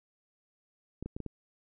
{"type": "clicks", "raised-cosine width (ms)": 3, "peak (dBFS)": -25, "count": 5, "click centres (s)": [1.026, 1.06, 1.165, 1.203, 1.263], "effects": []}